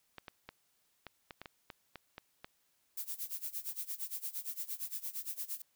clicks, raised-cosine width 0.3 ms, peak -29 dBFS, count 11, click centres 0.183 / 0.282 / 0.49 / 1.067 / 1.308 / 1.416 / 1.458 / 1.702 / 1.957 / 2.181 / 2.445 s
violet noise with tremolo, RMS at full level -38 dBFS, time 2.97-5.62 s, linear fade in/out 5 ms, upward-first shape sine, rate 8.7 Hz, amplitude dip 90%
effects white hiss -75 dBFS RMS until 5.75 s

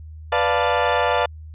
30% pulse chord, B half-diminished seventh, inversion none, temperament equal, 493.9 / 587.3 / 698.5 / 880 Hz, B4 / D5 / F5 / A5, 0 / 0 / 0 / 0 cents, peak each -20 dBFS, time 0.32-1.26 s, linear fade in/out 5 ms, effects added 78 Hz sine -35 dBFS peak until 1.54 s + resampled to 8000 Hz

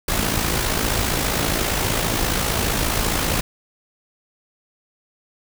pink noise with amplitude modulation, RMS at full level -19 dBFS, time 0.08-3.41 s, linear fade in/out 5 ms, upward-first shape sine, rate 55 Hz, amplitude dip 50%, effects none

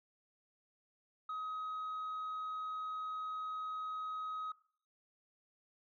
sine tone, 1265 Hz, D#6, 28 cents sharp, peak -36 dBFS, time 1.29-4.52 s, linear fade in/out 5 ms, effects noise-tail reverb RT60 0.5 s tail -19 dB re dry + tanh soft clip ceiling -37 dBFS

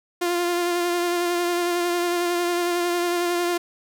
sawtooth tone with vibrato, 349.2 Hz, F4, in tune, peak -17 dBFS, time 0.21-3.58 s, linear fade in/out 10 ms, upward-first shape sine, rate 11 Hz, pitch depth 21 cents each way, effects none

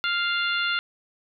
harmonic tone, 698 Hz, F5, 1 cent flat, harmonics 2 / 3 / 4 / 5 / 6, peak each -25 / -32 / -29 / -31 / -35 dBFS, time 0.04-0.79 s, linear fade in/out 0 ms, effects none

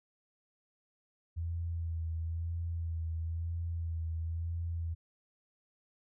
sine tone with vibrato, 83 Hz, E2, 12 cents sharp, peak -33 dBFS, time 1.36-4.95 s, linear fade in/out 20 ms, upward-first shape sine, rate 1 Hz, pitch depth 31 cents each way, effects none

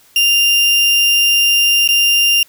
35% pulse tone with dropouts, 2794 Hz, F7, in tune, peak -8 dBFS, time 0.16-2.43 s, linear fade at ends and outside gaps 2 ms, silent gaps 1.877-1.888 s, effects white hiss -49 dBFS RMS until 2.48 s

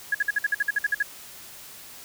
sine tone bursts, 1671 Hz, G#6, 10 cents sharp, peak -19 dBFS, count 12, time 0.12-1.027 s, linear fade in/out 5 ms, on 27 ms, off 53 ms, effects white hiss -44 dBFS RMS until 2.04 s

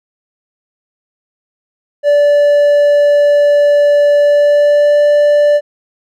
triangle tone with pitch glide, 581 to 586.7 Hz, D5 to D5, -19 to -2 cents, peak -4 dBFS, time 2.03-5.61 s, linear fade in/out 50 ms, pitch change +17 cents, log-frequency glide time 4.18-5.03 s, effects none

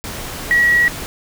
sine tone in noise, 1919 Hz, A#6, 50 cents sharp, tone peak -10 dBFS, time 0.51-0.88 s, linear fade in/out 0 ms, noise pink, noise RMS -28 dBFS, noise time 0.04-1.06 s, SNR +15 dB, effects none

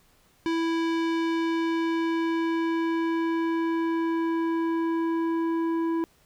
square tone with low-pass filter sweep, 330 Hz, E4, 2 cents sharp, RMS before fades -26 dBFS, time 0.46-6.04 s, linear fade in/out 0 ms, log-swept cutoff 4100 to 1000 Hz, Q 0.81, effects pink hiss -62 dBFS RMS until 6.25 s

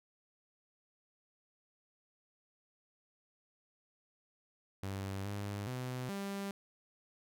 sawtooth tone with pitch steps, 97.4 / 101.5 / 126.7 / 198.2 Hz, G2 / G#2 / B2 / G3, -11 / -39 / +45 / +19 cents, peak -34 dBFS, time 4.83-6.51 s, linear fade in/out 0 ms, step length 420 ms, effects none

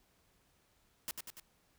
white noise with echo, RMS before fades -39 dBFS, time 1.08-1.11 s, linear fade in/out 0 ms, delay 96 ms, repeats 3, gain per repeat -4 dB, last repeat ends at 1.398 s, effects pink hiss -72 dBFS RMS until 1.78 s

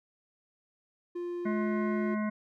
triangle tone with pitch glide, 350 to 355.5 Hz, F4 to F4, +4 to +31 cents, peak -31 dBFS, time 1.15-2.15 s, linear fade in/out 10 ms, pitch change +27 cents, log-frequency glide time 1.41-1.94 s
harmonic tone, 212.7 Hz, G#3, 42 cents sharp, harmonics 1 / 3 / 5 / 7 / 9 / 10, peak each -29 / -39 / -40 / -44 / -46 / -47 dBFS, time 1.45-2.3 s, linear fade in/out 10 ms
effects none

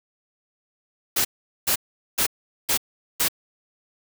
white noise bursts, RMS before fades -21 dBFS, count 5, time 1.16-3.285 s, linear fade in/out 10 ms, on 89 ms, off 420 ms, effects none

